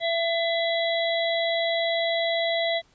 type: harmonic tone with a mistuned harmonic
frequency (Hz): 670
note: E5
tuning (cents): +28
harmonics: 1 / 3 / 5 / 6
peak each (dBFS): -24 / -29 / -31 / -32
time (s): 0-2.82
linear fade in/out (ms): 50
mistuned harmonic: 6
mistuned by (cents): -49
effects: pink hiss -61 dBFS RMS until 2.94 s + resampled to 16000 Hz